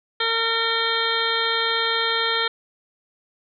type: harmonic tone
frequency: 456.1 Hz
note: A#4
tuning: 38 cents flat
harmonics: 1 / 2 / 3 / 4 / 5 / 7 / 8 / 9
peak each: -28 / -31 / -26 / -27 / -31 / -26 / -28 / -30 dBFS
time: 0.2-2.48 s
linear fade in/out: 5 ms
effects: none